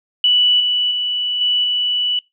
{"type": "tone with level steps", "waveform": "sine", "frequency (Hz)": 2960, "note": "F#7", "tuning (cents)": 0, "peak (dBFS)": [-10, -14, -17, -13, -15], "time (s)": [0.24, 2.19], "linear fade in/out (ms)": 2, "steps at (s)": [0.6, 0.91, 1.41, 1.64], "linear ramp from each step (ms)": 2, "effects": ["noise-tail reverb RT60 0.2 s tail -23 dB re dry"]}